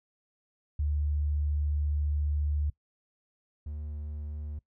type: tone pair in turn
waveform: sine / triangle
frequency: 73.8 / 74.7 Hz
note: D2 / D2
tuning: +9 / +30 cents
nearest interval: unison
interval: 21 cents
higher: second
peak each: -26 / -33 dBFS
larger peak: first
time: 0.79-2.7 / 3.66-4.59 s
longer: first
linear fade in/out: 5 ms
effects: noise-tail reverb RT60 0.1 s tail -21 dB re dry